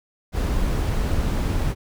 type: noise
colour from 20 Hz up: brown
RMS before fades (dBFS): -22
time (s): 0.32-1.75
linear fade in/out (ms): 50
effects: none